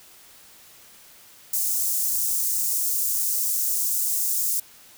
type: high-pass noise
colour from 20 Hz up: white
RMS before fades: -24 dBFS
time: 1.53-4.6 s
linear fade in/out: 5 ms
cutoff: 6400 Hz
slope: 24 dB/octave
effects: white hiss -50 dBFS RMS until 4.97 s